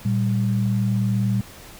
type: tone pair together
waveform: sine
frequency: 116.42 / 196 Hz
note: A#2 / G3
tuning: -2 / 0 cents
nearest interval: major sixth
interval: 902 cents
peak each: -20 / -22 dBFS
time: 0.05-1.41 s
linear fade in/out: 5 ms
effects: pink hiss -43 dBFS RMS until 1.79 s